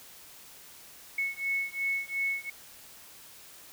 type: beating tone pair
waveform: sine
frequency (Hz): 2200 / 2202.8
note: C#7 / C#7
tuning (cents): -14 / -11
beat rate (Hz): 2.8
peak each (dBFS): -32 / -32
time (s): 1.18-2.5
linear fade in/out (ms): 5
effects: white hiss -51 dBFS RMS until 3.72 s